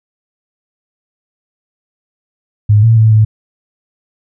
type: tone with pitch steps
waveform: sine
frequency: 104.9 / 113.7 / 110.4 / 108.5 Hz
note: G#2 / A#2 / A2 / A2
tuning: +18 / -43 / +6 / -24 cents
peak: -4 dBFS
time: 2.69-3.25 s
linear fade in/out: 10 ms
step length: 140 ms
effects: none